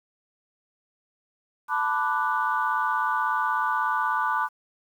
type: chord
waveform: sine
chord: B minor seventh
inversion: third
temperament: equal with one note detuned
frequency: 880 / 996.4 / 1174.7 / 1480 Hz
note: A5 / B5 / D6 / F#6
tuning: 0 / +15 / 0 / 0 cents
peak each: -28 / -27 / -27 / -28 dBFS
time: 1.68-4.49 s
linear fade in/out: 50 ms
effects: tanh soft clip ceiling -12 dBFS + 9-bit